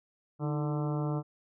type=harmonic tone with a mistuned harmonic; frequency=147.8 Hz; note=D3; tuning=11 cents sharp; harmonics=1 / 2 / 3 / 4 / 5 / 6 / 7 / 8 / 9; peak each=-30 / -36 / -40 / -42 / -44 / -46 / -47 / -48 / -49 dBFS; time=0.39-1.23 s; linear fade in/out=50 ms; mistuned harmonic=2; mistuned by=+79 cents; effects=none